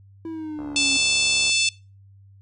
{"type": "exponential sweep", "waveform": "triangle", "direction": "down", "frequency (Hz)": [329.6, 271.1], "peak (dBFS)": -27, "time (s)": [0.25, 0.97], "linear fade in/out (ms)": 2}
{"type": "click train", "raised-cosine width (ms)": 1, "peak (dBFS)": -26, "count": 65, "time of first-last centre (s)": [0.59, 1.495], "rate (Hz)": 70.7}
{"type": "harmonic tone", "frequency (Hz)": 880, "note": "A5", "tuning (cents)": 0, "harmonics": [3, 4, 5, 6, 7, 8, 9, 10], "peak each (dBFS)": [-22, -24, -26, -28, -29, -30, -31, -32], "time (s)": [0.76, 1.69], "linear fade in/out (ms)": 2}
{"effects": ["noise-tail reverb RT60 0.3 s tail -23 dB re dry", "added 98 Hz sine -47 dBFS peak until 2.41 s"]}